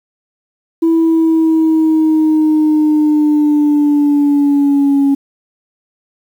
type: linear sweep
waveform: sine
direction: down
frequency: 329.6 to 277.2 Hz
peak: -6 dBFS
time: 0.82-5.15 s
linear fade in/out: 10 ms
effects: tanh soft clip ceiling -6 dBFS + 7-bit